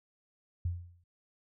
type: tone with exponential decay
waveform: sine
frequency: 87.31 Hz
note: F2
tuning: in tune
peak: -27 dBFS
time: 0.65-1.04 s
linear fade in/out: 5 ms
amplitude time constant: 83 ms
effects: none